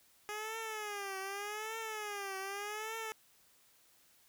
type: tone with vibrato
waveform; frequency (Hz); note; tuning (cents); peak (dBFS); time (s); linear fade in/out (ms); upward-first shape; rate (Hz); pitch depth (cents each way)
10% pulse; 415.3; G#4; 0; -31; 0.29-3.12; 0; triangle; 0.84; 150
effects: white hiss -67 dBFS RMS until 4.28 s